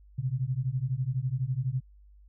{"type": "beating tone pair", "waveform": "sine", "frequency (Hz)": [123.47, 135.47], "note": ["B2", "C#3"], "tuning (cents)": [0, -39], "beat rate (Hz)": 12, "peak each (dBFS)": -30, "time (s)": [0.18, 1.81], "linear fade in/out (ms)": 10, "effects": ["added 50 Hz sine -52 dBFS peak until 2.28 s"]}